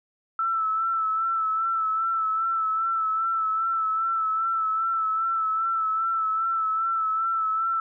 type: tone with vibrato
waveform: sine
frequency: 1322 Hz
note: E6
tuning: 5 cents sharp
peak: -22 dBFS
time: 0.39-7.8 s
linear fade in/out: 2 ms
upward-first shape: sine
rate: 2.5 Hz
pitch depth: 34 cents each way
effects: none